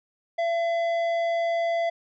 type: tone with tanh clipping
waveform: sine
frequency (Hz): 675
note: E5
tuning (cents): +41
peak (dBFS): -24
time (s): 0.38-1.9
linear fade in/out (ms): 10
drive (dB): 10
effects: none